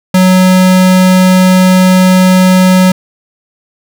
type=tone; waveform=square; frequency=185 Hz; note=F#3; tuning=in tune; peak=-4 dBFS; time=0.14-2.92 s; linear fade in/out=5 ms; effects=none